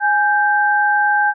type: tone pair together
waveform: sine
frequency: 830.6 / 1568 Hz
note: G#5 / G6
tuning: 0 / 0 cents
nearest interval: major seventh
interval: 1100 cents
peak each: -15 dBFS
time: 0-1.34 s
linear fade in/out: 50 ms
effects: none